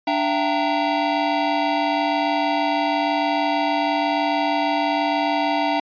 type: tone cluster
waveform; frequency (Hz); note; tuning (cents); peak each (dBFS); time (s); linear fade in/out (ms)
square; 292.9 / 674 / 775 / 925; D4 / E5 / G5 / A#5; -5 / +38 / -20 / -14; -25; 0.07-5.8; 5
effects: resampled to 11025 Hz